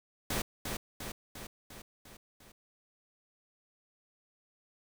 pink noise with echo, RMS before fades -33 dBFS, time 0.3-0.42 s, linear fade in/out 5 ms, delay 350 ms, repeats 6, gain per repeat -4 dB, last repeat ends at 2.52 s, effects none

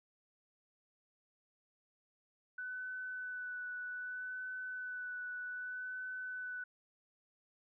sine tone with vibrato, 1495 Hz, F#6, 17 cents sharp, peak -40 dBFS, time 2.58-6.64 s, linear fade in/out 5 ms, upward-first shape sine, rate 0.64 Hz, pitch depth 16 cents each way, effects none

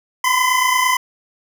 25% pulse tone pair together, 1002.2 / 1031 Hz, B5 / C6, +25 / -26 cents, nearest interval unison, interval 49 cents, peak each -13 dBFS, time 0.24-0.97 s, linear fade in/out 5 ms, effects none

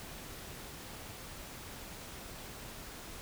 silence, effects pink hiss -47 dBFS RMS until 3.21 s

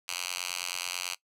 5% pulse tone with high-pass filter, 89.2 Hz, F2, 37 cents sharp, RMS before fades -35 dBFS, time 0.08-1.15 s, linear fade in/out 10 ms, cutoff 2600 Hz, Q 0.82, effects noise-tail reverb RT60 0.1 s tail -20 dB re dry + low-pass 12000 Hz 12 dB/octave

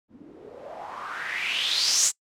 blue noise with low-pass filter sweep, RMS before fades -28 dBFS, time 0.08-2.12 s, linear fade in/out 50 ms, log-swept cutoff 220 to 7600 Hz, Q 5.2, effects noise-tail reverb RT60 0.1 s tail -23 dB re dry

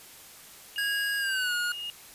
sine tone with tremolo, 2853 Hz, F7, 36 cents sharp, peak -32 dBFS, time 0.76-1.9 s, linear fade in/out 0 ms, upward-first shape sine, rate 1.9 Hz, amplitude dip 40%
square tone with pitch glide, 1644 to 1439.5 Hz, G#6 to F#6, -18 to -48 cents, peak -28 dBFS, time 0.78-1.72 s, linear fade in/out 2 ms, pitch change -230 cents, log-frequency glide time 1.18-1.54 s
effects white hiss -49 dBFS RMS until 2.14 s + resampled to 32000 Hz

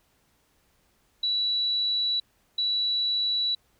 sine tone pair in turn, 3934 / 3934 Hz, B7 / B7, -7 / -7 cents, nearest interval unison, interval 0 cents, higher neither, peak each -23 dBFS, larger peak neither, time 1.23-2.2 / 2.58-3.55 s, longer neither, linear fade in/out 5 ms, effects pink hiss -67 dBFS RMS until 3.79 s

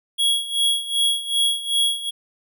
square tone with tremolo, 3322 Hz, G#7, in tune, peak -16 dBFS, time 0.18-2.11 s, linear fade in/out 20 ms, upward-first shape sine, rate 2.6 Hz, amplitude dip 80%, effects none

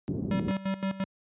white low-pass noise, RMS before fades -30 dBFS, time 0.08-0.51 s, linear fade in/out 0 ms, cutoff 300 Hz, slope 24 dB/octave
square tone with tremolo, 192.9 Hz, G3, 28 cents flat, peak -27 dBFS, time 0.31-1.04 s, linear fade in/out 2 ms, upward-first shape square, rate 5.8 Hz, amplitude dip 80%
effects high-pass 100 Hz 12 dB/octave + resampled to 8000 Hz

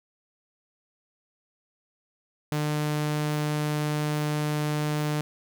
sawtooth tone, 150.2 Hz, D3, 39 cents sharp, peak -21 dBFS, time 2.52-5.21 s, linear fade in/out 0 ms, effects none

